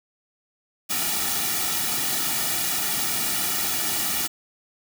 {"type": "noise with comb filter", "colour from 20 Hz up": "white", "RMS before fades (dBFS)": -25, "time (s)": [0.89, 4.28], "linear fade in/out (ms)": 20, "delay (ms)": 1.9, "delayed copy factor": -0.75, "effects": []}